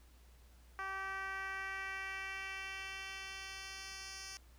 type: tone with band-pass filter sweep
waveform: 10% pulse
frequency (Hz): 385.9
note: G4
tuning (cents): -27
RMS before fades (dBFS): -44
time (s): 0.79-4.37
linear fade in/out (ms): 0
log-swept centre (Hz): 1300 to 5300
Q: 1.7
effects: added 60 Hz sine -59 dBFS peak until 4.58 s + pink hiss -68 dBFS RMS until 4.58 s